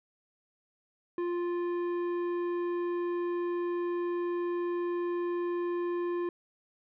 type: tone with tanh clipping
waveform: sine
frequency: 349.2 Hz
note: F4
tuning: in tune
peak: -31 dBFS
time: 1.18-6.29 s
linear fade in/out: 2 ms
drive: 11 dB
effects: none